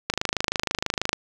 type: click train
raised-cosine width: 0.2 ms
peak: -5 dBFS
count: 28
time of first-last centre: 0.1-1.131 s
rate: 26.2 Hz
effects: 7-bit